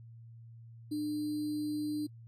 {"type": "tone with sample-and-hold", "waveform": "sine", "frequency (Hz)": 299.9, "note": "D4", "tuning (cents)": 36, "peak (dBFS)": -32, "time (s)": [0.91, 2.07], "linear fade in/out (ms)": 10, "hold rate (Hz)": 4410, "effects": ["added 115 Hz sine -49 dBFS peak until 2.27 s", "AAC 48 kbps"]}